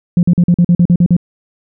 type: tone bursts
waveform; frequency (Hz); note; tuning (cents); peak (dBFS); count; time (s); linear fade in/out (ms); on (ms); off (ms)
sine; 174.61; F3; 0; -4; 10; 0.17-1.166; 2; 60; 44
effects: tanh soft clip ceiling -2 dBFS